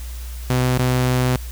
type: tone with dropouts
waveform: sawtooth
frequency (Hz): 126.6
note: B2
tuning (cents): +43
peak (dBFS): -12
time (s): 0.5-1.36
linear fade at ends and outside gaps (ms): 0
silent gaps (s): 0.778-0.791
effects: added 60 Hz sine -28 dBFS peak until 1.51 s + white hiss -41 dBFS RMS until 1.51 s